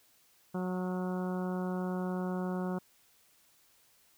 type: harmonic tone with a mistuned harmonic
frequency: 183.1 Hz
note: F#3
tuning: 18 cents flat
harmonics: 1 / 2 / 3 / 4 / 5 / 6 / 7 / 8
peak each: -33 / -39 / -43 / -45 / -47 / -49 / -50 / -51 dBFS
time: 0.54-2.79 s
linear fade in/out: 10 ms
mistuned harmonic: 8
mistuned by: -22 cents
effects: white hiss -66 dBFS RMS until 4.17 s